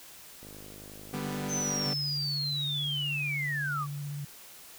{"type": "click train", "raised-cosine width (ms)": 2, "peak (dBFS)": -35, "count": 75, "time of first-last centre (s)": [0.43, 1.872], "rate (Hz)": 51.3}
{"type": "chord", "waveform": "sawtooth", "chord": "G major", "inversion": "second", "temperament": "equal", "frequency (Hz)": [146.83, 196, 246.9], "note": ["D3", "G3", "B3"], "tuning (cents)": [0, 0, 0], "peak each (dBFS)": -33, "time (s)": [1.13, 1.94], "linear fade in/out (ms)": 10}
{"type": "linear sweep", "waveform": "sine", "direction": "down", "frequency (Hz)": [6272, 1108.7], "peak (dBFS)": -30, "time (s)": [1.48, 3.87], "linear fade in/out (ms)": 50}
{"type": "tone with vibrato", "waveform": "sine", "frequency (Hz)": 144.5, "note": "D3", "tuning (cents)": -28, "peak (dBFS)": -34, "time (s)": [1.86, 4.25], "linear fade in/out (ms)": 5, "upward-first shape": "square", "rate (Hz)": 16, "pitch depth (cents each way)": 20}
{"effects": ["white hiss -50 dBFS RMS until 4.78 s"]}